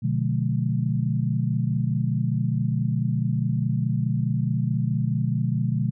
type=chord; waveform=sine; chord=B diminished seventh; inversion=none; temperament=just; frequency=123.47 / 148.16 / 177.8 / 213.4 Hz; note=B2 / D3 / F3 / Ab3; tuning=0 / +16 / +31 / +47 cents; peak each=-24 / -26 / -29 / -29 dBFS; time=0.02-5.91 s; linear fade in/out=20 ms; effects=none